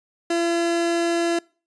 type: tone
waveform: 30% pulse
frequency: 339.2 Hz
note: E4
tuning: 50 cents sharp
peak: -17 dBFS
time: 0.3-1.39 s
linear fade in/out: 5 ms
effects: noise-tail reverb RT60 0.4 s tail -26 dB re dry + resampled to 22050 Hz